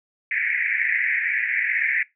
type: band-pass noise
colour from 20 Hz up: white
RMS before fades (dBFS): -23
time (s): 0.31-2.03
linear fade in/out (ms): 2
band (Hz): 1700 to 2300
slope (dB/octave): 96
effects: noise-tail reverb RT60 0.2 s tail -22 dB re dry